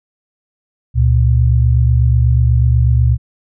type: tone pair together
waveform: sine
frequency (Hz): 70.64 / 118.8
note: C#2 / A#2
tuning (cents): +33 / +33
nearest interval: major sixth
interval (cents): 900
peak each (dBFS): -11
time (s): 0.94-3.18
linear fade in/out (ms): 50
effects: none